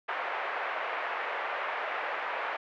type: band-pass noise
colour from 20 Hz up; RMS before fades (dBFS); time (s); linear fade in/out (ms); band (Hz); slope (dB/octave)
pink; -34; 0.08-2.57; 10; 580 to 2300; 24
effects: none